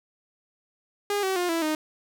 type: tone with pitch steps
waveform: sawtooth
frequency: 408 / 380.7 / 355.2 / 331.4 / 309.2 Hz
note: G#4 / F#4 / F4 / E4 / D#4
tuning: -31 / +49 / +29 / +9 / -11 cents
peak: -20 dBFS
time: 1.1-1.75 s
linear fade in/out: 2 ms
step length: 130 ms
effects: none